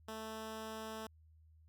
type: tone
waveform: 10% pulse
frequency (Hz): 220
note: A3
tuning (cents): 0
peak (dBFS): -35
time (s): 0.08-1.07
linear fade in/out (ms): 5
effects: added 79 Hz sine -61 dBFS peak until 1.68 s